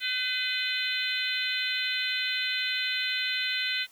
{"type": "harmonic tone with a mistuned harmonic", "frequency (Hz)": 507, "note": "B4", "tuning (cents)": 45, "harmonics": [3, 4, 5, 6, 7, 8], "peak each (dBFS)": [-34, -34, -34, -34, -34, -34], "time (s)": [0, 3.87], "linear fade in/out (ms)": 50, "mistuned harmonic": 5, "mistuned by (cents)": -19, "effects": ["white hiss -58 dBFS RMS until 3.91 s"]}